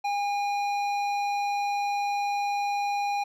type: tone with hard clipping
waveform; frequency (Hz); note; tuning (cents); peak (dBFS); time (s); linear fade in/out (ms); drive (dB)
sine; 812; G#5; -39; -27; 0.04-3.24; 10; 11
effects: none